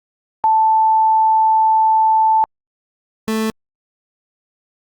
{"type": "tone pair in turn", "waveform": ["sine", "30% pulse"], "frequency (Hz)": [880, 220], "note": ["A5", "A3"], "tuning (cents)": [0, 0], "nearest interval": "2 octaves", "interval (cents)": 2400, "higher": "first", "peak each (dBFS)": [-10, -14], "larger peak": "first", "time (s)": [[0.44, 2.44], [3.28, 3.5]], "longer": "first", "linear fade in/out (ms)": 0, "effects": ["Opus 48 kbps"]}